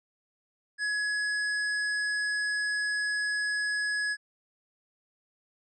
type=tone with hard clipping; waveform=triangle; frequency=1684 Hz; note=G#6; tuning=24 cents sharp; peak=-29 dBFS; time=0.78-4.17 s; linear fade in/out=50 ms; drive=17 dB; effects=resampled to 22050 Hz